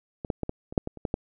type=clicks; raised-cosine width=2 ms; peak=-20 / -12 / -15 / -16 / -25 / -6 / -18 / -29 / -14 / -12 dBFS; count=10; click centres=0.248 / 0.302 / 0.433 / 0.494 / 0.725 / 0.778 / 0.874 / 0.973 / 1.052 / 1.141 s; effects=none